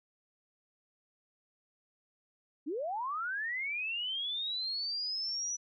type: linear sweep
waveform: sine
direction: up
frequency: 261 to 5940 Hz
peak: -33 dBFS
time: 2.66-5.57 s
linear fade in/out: 20 ms
effects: none